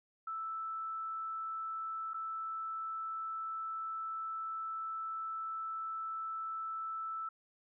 sine tone with dropouts, 1318.5 Hz, E6, in tune, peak -37 dBFS, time 0.27-7.29 s, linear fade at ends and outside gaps 5 ms, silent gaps 2.135-2.142 s, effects none

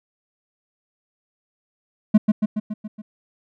triangle tone with echo, 213.1 Hz, G#3, 45 cents sharp, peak -6 dBFS, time 2.14-2.18 s, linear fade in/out 10 ms, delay 140 ms, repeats 6, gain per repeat -4 dB, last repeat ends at 3.02 s, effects none

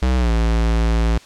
square tone with pitch glide, 63.5 to 56.25 Hz, B1 to A1, +49 to +39 cents, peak -15 dBFS, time 0.02-1.18 s, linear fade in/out 5 ms, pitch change -210 cents, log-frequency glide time 0.17-0.31 s, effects white hiss -44 dBFS RMS until 1.25 s + low-pass 6000 Hz 12 dB/octave

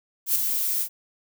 violet noise with ADSR envelope, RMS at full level -19 dBFS, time 0.26-0.89 s, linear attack 94 ms, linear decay 6 ms, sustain -6 dB, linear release 75 ms, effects none

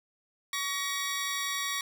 15% pulse tone pair together, 1127.4 / 1896 Hz, C#6 / A#6, +29 / +29 cents, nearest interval major sixth, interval 900 cents, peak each -27 dBFS, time 0.53-1.81 s, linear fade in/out 2 ms, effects none

